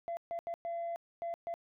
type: tone bursts at uneven times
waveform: sine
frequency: 680 Hz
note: F5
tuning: 46 cents flat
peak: -33 dBFS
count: 6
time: 0.08-0.17 / 0.31-0.39 / 0.47-0.54 / 0.65-0.96 / 1.22-1.34 / 1.47-1.54 s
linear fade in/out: 0 ms
effects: tanh soft clip ceiling -33 dBFS